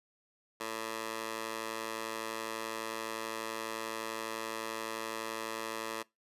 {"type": "tone with high-pass filter", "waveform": "15% pulse", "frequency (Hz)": 111.7, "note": "A2", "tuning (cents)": 27, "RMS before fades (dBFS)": -39, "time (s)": [0.6, 6.03], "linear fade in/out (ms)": 10, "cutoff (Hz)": 610, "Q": 0.96, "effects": ["noise-tail reverb RT60 0.2 s tail -22 dB re dry", "resampled to 32000 Hz"]}